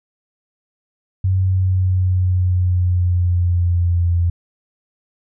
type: tone with pitch glide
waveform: sine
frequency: 94 to 86.2 Hz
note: F#2 to F2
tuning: +28 to -22 cents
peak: -13 dBFS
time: 1.24-4.3 s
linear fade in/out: 5 ms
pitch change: -150 cents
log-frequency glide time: 1.41-4.14 s
effects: none